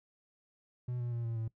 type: tone with pitch steps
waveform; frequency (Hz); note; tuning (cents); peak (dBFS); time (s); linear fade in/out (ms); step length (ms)
triangle; 123.47 / 120.65 / 117.89 / 115.2 / 112.57; B2 / B2 / A#2 / A#2 / A2; 0 / -40 / +20 / -20 / +40; -32; 0.88-1.48; 5; 120
effects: noise-tail reverb RT60 0.1 s tail -20 dB re dry